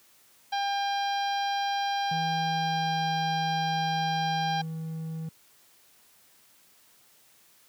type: harmonic tone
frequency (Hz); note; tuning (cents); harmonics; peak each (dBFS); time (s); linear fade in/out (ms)
800; G5; +35; 1 / 2 / 3 / 4 / 5 / 6 / 7; -27 / -36 / -42 / -38 / -40 / -44 / -45; 0.52-4.62; 10
type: tone with pitch glide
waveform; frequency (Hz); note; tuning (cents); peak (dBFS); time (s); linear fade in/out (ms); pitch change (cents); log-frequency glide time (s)
triangle; 162.7 to 160.83; E3 to E3; -22 to -42; -30; 2.11-5.29; 5; -20; 2.42-3.09
effects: white hiss -60 dBFS RMS until 7.68 s + high-pass 80 Hz 12 dB/octave